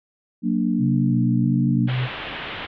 sine chord, Gb augmented, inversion none, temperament equal, 185 / 233.1 / 293.7 Hz, Gb3 / Bb3 / D4, 0 / 0 / 0 cents, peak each -23 / -21 / -25 dBFS, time 0.42-1.9 s, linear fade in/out 50 ms
sine tone with vibrato, 130 Hz, C3, 11 cents flat, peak -20 dBFS, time 0.78-2.09 s, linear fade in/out 50 ms, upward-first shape square, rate 1.5 Hz, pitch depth 46 cents each way
white low-pass noise, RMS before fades -32 dBFS, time 1.87-2.67 s, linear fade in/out 20 ms, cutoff 3400 Hz, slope 48 dB/octave
effects none

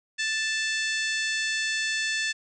harmonic tone with a mistuned harmonic, 880 Hz, A5, in tune, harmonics 2 / 3 / 4 / 5 / 6 / 7 / 8 / 9, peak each -28 / -32 / -34 / -36 / -38 / -39 / -40 / -41 dBFS, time 0.18-2.33 s, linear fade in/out 20 ms, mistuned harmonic 9, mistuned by +29 cents, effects none

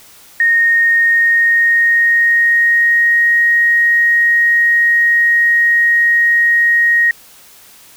sine tone with pitch glide, 1853 to 1876.7 Hz, A#6 to A#6, -11 to +11 cents, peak -8 dBFS, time 0.4-7.11 s, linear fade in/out 2 ms, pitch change +22 cents, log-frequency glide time 1.02-3.34 s, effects white hiss -42 dBFS RMS until 7.96 s

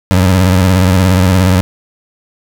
25% pulse tone with vibrato, 92.5 Hz, F#2, in tune, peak -3 dBFS, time 0.11-1.61 s, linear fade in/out 0 ms, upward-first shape sine, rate 17 Hz, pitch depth 80 cents each way, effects none

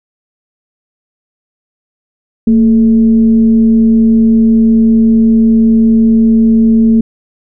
sine tone with frequency modulation, 226.3 Hz, A3, 49 cents sharp, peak -4 dBFS, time 2.47-7.01 s, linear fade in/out 5 ms, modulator 201 Hz, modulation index 0.28, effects none

